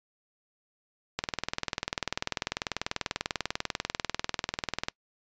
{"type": "click train", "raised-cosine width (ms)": 0.2, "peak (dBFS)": -11, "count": 76, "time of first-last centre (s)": [1.19, 4.885], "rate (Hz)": 20.3, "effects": ["noise-tail reverb RT60 0.1 s tail -25 dB re dry", "resampled to 16000 Hz"]}